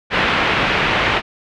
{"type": "low-pass noise", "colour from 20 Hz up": "white", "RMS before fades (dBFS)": -17, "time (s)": [0.1, 1.22], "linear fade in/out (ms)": 50, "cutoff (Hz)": 2800, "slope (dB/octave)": 24, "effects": []}